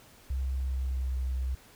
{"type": "tone with pitch glide", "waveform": "sine", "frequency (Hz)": [65.9, 64.39], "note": ["C2", "C2"], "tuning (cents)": [13, -27], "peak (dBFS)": -28, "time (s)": [0.3, 1.55], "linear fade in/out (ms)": 5, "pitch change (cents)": -40, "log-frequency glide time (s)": [0.42, 1.19], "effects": ["pink hiss -56 dBFS RMS until 1.75 s"]}